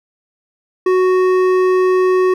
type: tone with hard clipping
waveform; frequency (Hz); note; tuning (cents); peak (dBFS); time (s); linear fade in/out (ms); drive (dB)
triangle; 370; F#4; 0; -12; 0.86-2.34; 5; 14
effects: none